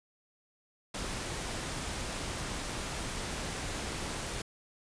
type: noise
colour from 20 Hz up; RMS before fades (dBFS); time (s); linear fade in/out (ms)
pink; -37; 0.94-4.42; 5
effects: resampled to 22050 Hz